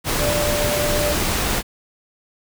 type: tone in noise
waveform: sine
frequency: 590 Hz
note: D5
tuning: 8 cents sharp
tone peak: -21 dBFS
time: 0.18-1.16 s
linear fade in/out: 50 ms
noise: pink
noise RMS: -21 dBFS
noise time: 0.04-1.63 s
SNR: -3 dB
effects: none